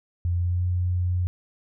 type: tone with pitch glide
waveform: sine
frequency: 87.31 to 89.61 Hz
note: F2 to F2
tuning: 0 to +45 cents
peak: -21 dBFS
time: 0.25-1.27 s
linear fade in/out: 0 ms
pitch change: +45 cents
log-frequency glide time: 0.36-0.64 s
effects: none